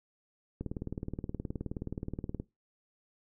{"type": "click train", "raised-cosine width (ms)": 3, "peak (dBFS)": -23, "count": 35, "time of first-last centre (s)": [0.61, 2.399], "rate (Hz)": 19, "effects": ["noise-tail reverb RT60 0.2 s tail -19 dB re dry"]}